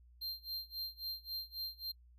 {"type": "tone with tremolo", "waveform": "square", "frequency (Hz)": 4172, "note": "C8", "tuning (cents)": -6, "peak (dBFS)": -38, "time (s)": [0.21, 1.92], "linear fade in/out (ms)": 10, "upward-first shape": "sine", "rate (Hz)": 3.7, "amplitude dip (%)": 95, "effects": ["noise-tail reverb RT60 0.1 s tail -26 dB re dry", "added 60 Hz sine -59 dBFS peak until 2.18 s"]}